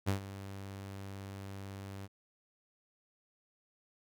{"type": "tone with ADSR envelope", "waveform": "sawtooth", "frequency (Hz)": 98, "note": "G2", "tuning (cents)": 0, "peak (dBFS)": -24, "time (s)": [0.06, 2.08], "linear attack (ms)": 26, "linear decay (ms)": 110, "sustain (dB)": -15, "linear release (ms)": 34, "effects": []}